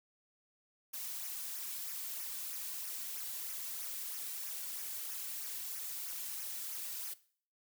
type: noise with flanger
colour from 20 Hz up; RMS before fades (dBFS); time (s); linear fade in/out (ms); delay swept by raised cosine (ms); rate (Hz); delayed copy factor
blue; -42; 0.93-7.14; 10; 0.24 to 2.44; 3.1; -0.65
effects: noise-tail reverb RT60 0.5 s tail -18 dB re dry